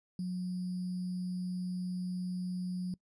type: tone with sample-and-hold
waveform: sine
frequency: 181.5 Hz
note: F#3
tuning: 33 cents flat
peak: -33 dBFS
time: 0.19-2.94 s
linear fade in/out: 2 ms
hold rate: 4900 Hz
effects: noise-tail reverb RT60 0.1 s tail -23 dB re dry + resampled to 22050 Hz